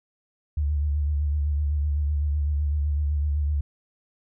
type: tone with vibrato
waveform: sine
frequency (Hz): 73.42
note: D2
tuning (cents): 0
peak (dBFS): -21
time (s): 0.57-3.61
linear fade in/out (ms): 5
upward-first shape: sine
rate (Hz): 7.9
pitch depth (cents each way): 52
effects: none